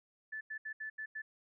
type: tone bursts at uneven times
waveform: sine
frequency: 1745 Hz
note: A6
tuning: 15 cents flat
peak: -39 dBFS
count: 6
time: 0.32-0.41 / 0.5-0.58 / 0.65-0.73 / 0.8-0.9 / 0.98-1.06 / 1.15-1.22 s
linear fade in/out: 10 ms
effects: none

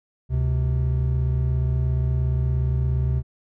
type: tone pair together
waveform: triangle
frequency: 71.51 / 128.6 Hz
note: D2 / C3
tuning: -46 / -30 cents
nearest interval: minor seventh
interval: 1016 cents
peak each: -20 dBFS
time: 0.29-3.23 s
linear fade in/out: 50 ms
effects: none

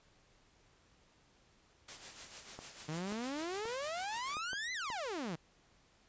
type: noise with tremolo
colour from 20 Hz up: white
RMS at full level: -47 dBFS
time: 1.88-4.35 s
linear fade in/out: 5 ms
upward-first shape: sine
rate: 6.7 Hz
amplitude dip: 55%
type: clicks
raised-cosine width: 1 ms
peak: -32 dBFS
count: 6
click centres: 2.59 / 3.123 / 3.655 / 4.369 / 4.532 / 4.902 s
type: exponential two-way sweep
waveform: sawtooth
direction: up then down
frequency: 149.2 to 2064 to 149.2 Hz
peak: -34 dBFS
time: 2.88-5.36 s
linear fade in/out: 10 ms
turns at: 4.73 s
effects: pink hiss -68 dBFS RMS until 6.08 s + resampled to 16000 Hz

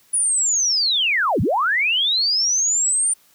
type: linear two-way sweep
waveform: sine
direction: down then up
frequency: 9910 to 73 to 9200 Hz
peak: -16 dBFS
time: 0.13-3.14 s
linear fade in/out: 10 ms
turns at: 1.41 s
effects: white hiss -56 dBFS RMS until 3.34 s

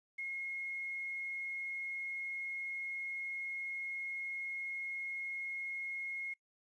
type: tone with quantisation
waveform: sine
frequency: 2157 Hz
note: C#7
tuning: 48 cents flat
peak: -38 dBFS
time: 0.18-6.34 s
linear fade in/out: 10 ms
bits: 11
effects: noise-tail reverb RT60 0.1 s tail -24 dB re dry + resampled to 22050 Hz

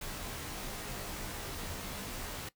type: noise with comb filter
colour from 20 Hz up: pink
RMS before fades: -41 dBFS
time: 0.01-2.49 s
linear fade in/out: 5 ms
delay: 18 ms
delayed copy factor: -0.7
effects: noise-tail reverb RT60 0.1 s tail -18 dB re dry

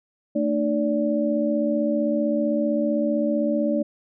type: tone cluster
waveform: sine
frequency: 225.7 / 301.3 / 579 Hz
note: A3 / D4 / D5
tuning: +44 / +44 / -25 cents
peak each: -24 dBFS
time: 0.35-3.83 s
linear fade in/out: 10 ms
effects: none

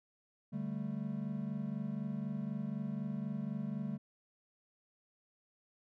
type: chord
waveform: triangle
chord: D suspended fourth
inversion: none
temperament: equal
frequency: 146.83 / 196 / 220 Hz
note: D3 / G3 / A3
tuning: 0 / 0 / 0 cents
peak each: -40 / -38 / -38 dBFS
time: 0.52-3.98 s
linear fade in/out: 20 ms
effects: none

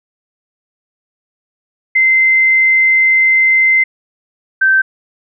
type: tone pair in turn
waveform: sine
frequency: 2073 / 1553 Hz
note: C7 / G6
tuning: -17 / -17 cents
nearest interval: perfect fourth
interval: 500 cents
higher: first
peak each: -7 dBFS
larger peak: neither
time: 1.95-3.84 / 4.61-4.82 s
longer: first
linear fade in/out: 10 ms
effects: none

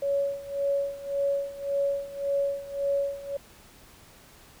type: tone with tremolo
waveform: sine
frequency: 560 Hz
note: C#5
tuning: 18 cents sharp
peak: -22 dBFS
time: 0.02-3.37 s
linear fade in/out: 5 ms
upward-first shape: sine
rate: 1.8 Hz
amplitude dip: 85%
effects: pink hiss -53 dBFS RMS until 4.6 s

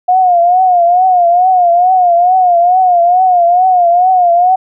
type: tone with vibrato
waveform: sine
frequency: 717 Hz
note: F5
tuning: 45 cents sharp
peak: -5 dBFS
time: 0.08-4.56 s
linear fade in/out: 10 ms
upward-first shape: triangle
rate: 2.3 Hz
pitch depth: 96 cents each way
effects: none

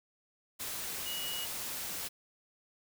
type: tone in noise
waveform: sine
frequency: 2910 Hz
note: F#7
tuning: 29 cents flat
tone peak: -38 dBFS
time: 1.05-1.46 s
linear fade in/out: 20 ms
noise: white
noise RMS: -39 dBFS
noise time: 0.59-2.09 s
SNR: -2 dB
effects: none

